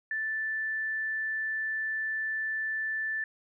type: tone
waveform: sine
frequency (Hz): 1760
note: A6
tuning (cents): 0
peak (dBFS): -29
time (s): 0.11-3.24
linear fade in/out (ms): 2
effects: none